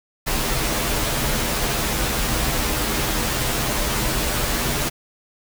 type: noise with comb filter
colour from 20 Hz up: pink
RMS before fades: -22 dBFS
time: 0.26-4.9 s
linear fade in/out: 20 ms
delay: 11 ms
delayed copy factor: -0.7
effects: none